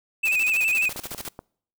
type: tone with vibrato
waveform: triangle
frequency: 2568 Hz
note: E7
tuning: 46 cents flat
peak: -18 dBFS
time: 0.23-0.89 s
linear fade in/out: 10 ms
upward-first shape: square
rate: 12 Hz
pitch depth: 49 cents each way
type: noise with tremolo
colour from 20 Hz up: white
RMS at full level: -34 dBFS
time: 0.25-1.29 s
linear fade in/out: 5 ms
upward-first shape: square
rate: 14 Hz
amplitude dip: 80%
type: clicks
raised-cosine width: 1 ms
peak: -22 dBFS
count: 9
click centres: 0.893 / 0.961 / 0.993 / 1.056 / 1.116 / 1.147 / 1.205 / 1.278 / 1.391 s
effects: noise-tail reverb RT60 0.6 s tail -26 dB re dry